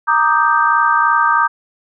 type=chord; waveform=sine; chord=Eb major seventh; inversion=second; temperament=equal with one note detuned; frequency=932.3 / 1181.5 / 1244.5 / 1568 Hz; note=Bb5 / D6 / Eb6 / G6; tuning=0 / +10 / 0 / 0 cents; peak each=-16 dBFS; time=0.07-1.48 s; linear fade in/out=20 ms; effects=none